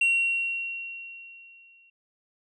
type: tone with exponential decay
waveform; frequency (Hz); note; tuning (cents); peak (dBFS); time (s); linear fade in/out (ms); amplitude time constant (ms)
sine; 2740; F7; -34; -16; 0.01-1.9; 5; 410
effects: tanh soft clip ceiling -18 dBFS